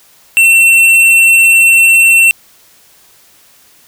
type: tone with hard clipping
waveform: sine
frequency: 2703 Hz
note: E7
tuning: 43 cents sharp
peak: -5 dBFS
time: 0.37-2.31 s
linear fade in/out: 0 ms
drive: 9 dB
effects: white hiss -45 dBFS RMS until 3.87 s